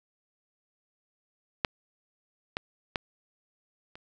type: clicks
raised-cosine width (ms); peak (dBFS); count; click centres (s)
0.3; -8 / -14 / -12 / -29; 4; 1.648 / 2.569 / 2.958 / 3.955
effects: none